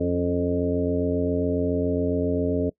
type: harmonic tone with a mistuned harmonic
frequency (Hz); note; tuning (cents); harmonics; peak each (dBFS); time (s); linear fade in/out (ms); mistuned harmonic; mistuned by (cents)
87.31; F2; 0; 1 / 2 / 3 / 4 / 5 / 6 / 7; -29 / -31 / -25 / -36 / -26 / -35 / -30; 0-2.7; 10; 3; +53
effects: noise-tail reverb RT60 0.1 s tail -22 dB re dry